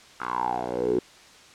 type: tone with band-pass filter sweep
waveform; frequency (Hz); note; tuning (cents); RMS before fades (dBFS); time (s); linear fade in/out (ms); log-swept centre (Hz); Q
10% pulse; 61.3; B1; -12; -27; 0.2-0.99; 5; 1300 to 370; 8.1
effects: white hiss -50 dBFS RMS until 1.54 s + low-pass 6000 Hz 12 dB/octave